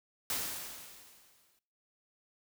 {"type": "noise with exponential decay", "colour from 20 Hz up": "white", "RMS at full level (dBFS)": -33, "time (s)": [0.3, 1.59], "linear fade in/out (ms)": 1, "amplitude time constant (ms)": 280, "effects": ["noise-tail reverb RT60 0.5 s tail -20 dB re dry"]}